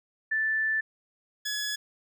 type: tone pair in turn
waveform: sine / 15% pulse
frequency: 1760 / 1693.7 Hz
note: A6 / G#6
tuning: 0 / +34 cents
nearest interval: minor second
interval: 66 cents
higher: first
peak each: -24 / -23 dBFS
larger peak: second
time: 0.31-0.81 / 1.45-1.76 s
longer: first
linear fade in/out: 10 ms
effects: none